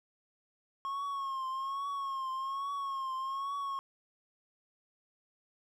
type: tone with vibrato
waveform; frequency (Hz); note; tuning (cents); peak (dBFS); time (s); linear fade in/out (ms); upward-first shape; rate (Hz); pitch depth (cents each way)
triangle; 1086; C#6; -36; -32; 0.85-3.79; 0; triangle; 1.2; 68
effects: none

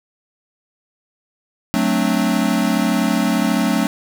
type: chord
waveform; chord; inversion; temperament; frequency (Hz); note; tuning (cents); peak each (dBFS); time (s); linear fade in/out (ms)
square; D dominant seventh; first; equal; 185 / 220 / 261.6 / 293.7; F#3 / A3 / C4 / D4; 0 / 0 / 0 / 0; -22 / -20 / -22 / -23; 1.74-3.87; 0
effects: none

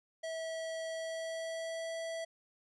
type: tone with pitch glide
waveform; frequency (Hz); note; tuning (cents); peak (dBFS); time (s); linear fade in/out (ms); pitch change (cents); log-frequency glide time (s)
square; 649 to 656.9; E5 to E5; -27 to -6; -38; 0.23-2.25; 10; +21; 0.88-1.95
effects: resampled to 22050 Hz

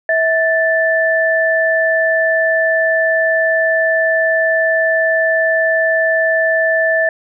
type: tone pair together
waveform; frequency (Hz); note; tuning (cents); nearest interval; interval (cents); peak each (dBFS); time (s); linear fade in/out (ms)
sine; 648.7 / 1760; E5 / A6; -28 / 0; octave + perfect fourth; 1728; -14; 0.09-7.09; 2
effects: none

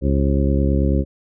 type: harmonic tone with a mistuned harmonic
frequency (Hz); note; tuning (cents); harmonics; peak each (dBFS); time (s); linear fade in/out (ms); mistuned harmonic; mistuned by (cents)
69.2; C#2; -2; 1 / 2 / 3 / 4 / 5 / 6 / 8; -17 / -22 / -23 / -24 / -26 / -29 / -28; 0.01-1.05; 50; 8; -60
effects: none

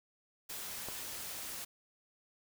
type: noise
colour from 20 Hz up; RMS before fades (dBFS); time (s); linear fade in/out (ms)
white; -43; 0.49-1.65; 10
type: click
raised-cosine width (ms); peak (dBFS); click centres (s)
1; -28; 0.886
effects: none

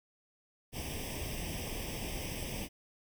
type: noise with comb filter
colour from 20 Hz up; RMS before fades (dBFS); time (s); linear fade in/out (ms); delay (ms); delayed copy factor
pink; -39; 0.72-2.69; 50; 0.36; +0.9
effects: none

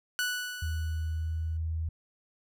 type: tone with exponential decay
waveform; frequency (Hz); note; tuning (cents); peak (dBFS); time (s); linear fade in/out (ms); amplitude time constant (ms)
sawtooth; 1480; F#6; 0; -23; 0.19-1.57; 0; 300
type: tone with pitch glide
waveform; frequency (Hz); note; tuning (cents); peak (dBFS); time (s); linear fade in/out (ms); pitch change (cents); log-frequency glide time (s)
sine; 80.1 to 80.66; E2 to E2; -49 to -37; -29; 0.62-1.89; 5; +12; 1.15-1.31
effects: none

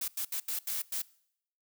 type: noise bursts at uneven times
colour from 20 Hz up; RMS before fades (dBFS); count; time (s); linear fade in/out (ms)
blue; -34; 6; 0.01-0.08 / 0.17-0.25 / 0.32-0.4 / 0.48-0.59 / 0.67-0.82 / 0.92-1.02; 5
effects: noise-tail reverb RT60 0.7 s tail -22 dB re dry

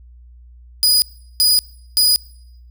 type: tone bursts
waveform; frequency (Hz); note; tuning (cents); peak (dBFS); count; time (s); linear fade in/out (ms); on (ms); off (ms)
sawtooth; 4942; D#8; -13; -8; 3; 0.83-2.16; 0; 190; 380
effects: noise-tail reverb RT60 0.9 s tail -26 dB re dry + added 60 Hz sine -40 dBFS peak until 2.7 s

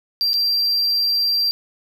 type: tone with dropouts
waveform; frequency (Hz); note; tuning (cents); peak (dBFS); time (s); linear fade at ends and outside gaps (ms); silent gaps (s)
triangle; 4721; D8; +8; -15; 0.21-1.51; 0; 0.333-0.34
effects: none

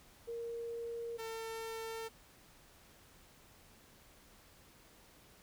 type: tone pair in turn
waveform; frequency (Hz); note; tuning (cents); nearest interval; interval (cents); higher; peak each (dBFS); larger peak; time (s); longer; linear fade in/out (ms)
sine / sawtooth; 466.2 / 450.3; A#4 / A4; 0 / +40; minor second; 60; first; -39 / -37; second; 0.27-1.18 / 1.18-2.09; neither; 20
effects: pink hiss -62 dBFS RMS until 5.42 s

